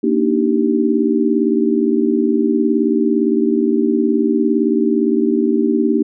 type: chord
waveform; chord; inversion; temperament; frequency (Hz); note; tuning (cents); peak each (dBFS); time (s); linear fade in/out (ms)
sine; Eb major seventh; second; just; 233.3 / 291.7 / 311.1 / 388.9; Bb3 / D4 / Eb4 / G4; +2 / -12 / 0 / -14; -17 / -19 / -18 / -18; 0.03-6.03; 10
effects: none